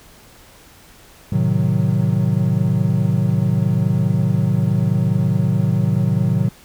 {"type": "chord", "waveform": "triangle", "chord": "A diminished seventh", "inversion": "none", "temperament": "equal", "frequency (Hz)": [110, 130.81, 155.56, 185], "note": ["A2", "C3", "Eb3", "Gb3"], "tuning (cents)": [0, 0, 0, 0], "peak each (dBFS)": -18, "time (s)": [1.32, 6.49], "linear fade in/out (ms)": 5, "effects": ["pink hiss -46 dBFS RMS until 6.64 s"]}